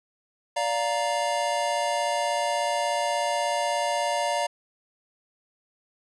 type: chord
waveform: square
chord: Bb major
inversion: first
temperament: just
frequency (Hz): 582.7 / 699.2 / 932.3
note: D5 / F5 / Bb5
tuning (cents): -14 / +2 / 0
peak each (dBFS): -29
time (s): 0.56-4.47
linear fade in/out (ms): 10
effects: resampled to 24000 Hz